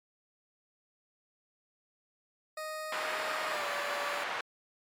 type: tone with pitch glide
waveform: 20% pulse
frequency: 622 to 577 Hz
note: D#5 to D5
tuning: -1 to -31 cents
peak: -32 dBFS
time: 2.57-4.24 s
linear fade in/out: 5 ms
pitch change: -130 cents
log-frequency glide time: 3.49-3.65 s
type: band-pass noise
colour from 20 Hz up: pink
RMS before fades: -36 dBFS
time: 2.92-4.41 s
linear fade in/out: 5 ms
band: 830 to 2300 Hz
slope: 12 dB/octave
effects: MP3 96 kbps